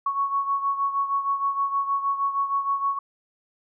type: beating tone pair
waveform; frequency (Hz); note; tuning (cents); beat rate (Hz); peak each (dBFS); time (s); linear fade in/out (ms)
sine; 1108.7 / 1115.1; C#6 / C#6; 0 / +10; 6.4; -23 / -29; 0.06-2.99; 5
effects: none